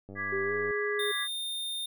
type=click train; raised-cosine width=2 ms; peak=-32 dBFS; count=62; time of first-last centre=0.09-0.709 s; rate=98.6 Hz
type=chord; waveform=sine; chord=G# diminished; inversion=second; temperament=equal; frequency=1174.7 / 1661.2 / 1975.5 Hz; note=D6 / G#6 / B6; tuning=0 / 0 / 0 cents; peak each=-39 / -34 / -35 dBFS; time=0.15-1.28 s; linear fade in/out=50 ms
type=tone with pitch glide; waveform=sine; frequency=391.8 to 415.1 Hz; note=G4 to G#4; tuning=-1 to -1 cents; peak=-30 dBFS; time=0.32-1.12 s; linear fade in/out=10 ms; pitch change=+100 cents; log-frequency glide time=0.43-0.54 s
type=tone; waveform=square; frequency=3635 Hz; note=A#7; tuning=44 cents flat; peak=-33 dBFS; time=0.99-1.86 s; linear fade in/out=5 ms
effects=none